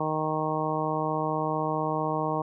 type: harmonic tone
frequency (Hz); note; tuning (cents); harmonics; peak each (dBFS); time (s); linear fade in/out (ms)
155.56; D#3; 0; 1 / 2 / 3 / 4 / 5 / 6 / 7; -33 / -33 / -33 / -33 / -33 / -33 / -33; 0-2.42; 5
effects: none